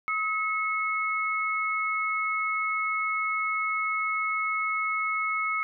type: tone pair together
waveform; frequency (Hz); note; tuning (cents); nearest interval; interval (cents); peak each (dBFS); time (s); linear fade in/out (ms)
sine; 1276.9 / 2190; D#6 / C#7; +44 / -22; major sixth; 934; -28; 0.08-5.63; 0
effects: none